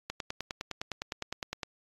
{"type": "click train", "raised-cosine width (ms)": 0.2, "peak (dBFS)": -17, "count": 16, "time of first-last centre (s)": [0.1, 1.632], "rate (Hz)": 9.79, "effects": ["AAC 32 kbps"]}